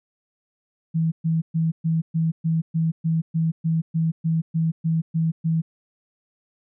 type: tone bursts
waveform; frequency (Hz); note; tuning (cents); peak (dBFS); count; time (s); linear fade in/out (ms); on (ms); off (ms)
sine; 162.5; E3; -24; -18; 16; 0.94-5.62; 20; 180; 120
effects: none